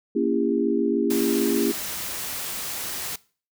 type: chord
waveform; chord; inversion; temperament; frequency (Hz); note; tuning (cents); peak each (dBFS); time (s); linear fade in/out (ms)
sine; A# diminished seventh; none; just; 233.1 / 279.7 / 335.6 / 402.8; A#3 / C#4 / E4 / G4; 0 / +16 / +31 / +47; -25; 0.15-1.72; 10
type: noise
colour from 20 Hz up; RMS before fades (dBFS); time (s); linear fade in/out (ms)
white; -31; 1.1-3.16; 5
effects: noise-tail reverb RT60 0.4 s tail -21 dB re dry